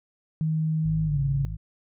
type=tone with pitch glide; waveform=sine; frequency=157.7 to 138.08 Hz; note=D#3 to C#3; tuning=+24 to -6 cents; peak=-22 dBFS; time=0.41-1.45 s; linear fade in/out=0 ms; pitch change=-230 cents; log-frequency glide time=1.05-1.2 s
type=harmonic tone; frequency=52.7 Hz; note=G#1; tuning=26 cents sharp; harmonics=1 / 2 / 3; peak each=-32 / -35 / -37 dBFS; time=0.84-1.57 s; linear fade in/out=20 ms
effects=none